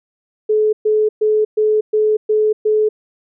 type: tone bursts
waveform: sine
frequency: 428.9 Hz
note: A4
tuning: 44 cents flat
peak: -11 dBFS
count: 7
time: 0.49-2.89 s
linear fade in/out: 10 ms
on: 240 ms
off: 120 ms
effects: none